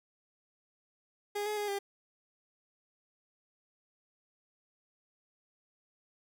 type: tone with pitch steps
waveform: 30% pulse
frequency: 411.2 / 422.1 / 414 / 399.6 Hz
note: G#4 / G#4 / G#4 / G4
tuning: -17 / +28 / -5 / +33 cents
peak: -30 dBFS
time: 1.35-1.79 s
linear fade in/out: 10 ms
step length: 110 ms
effects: none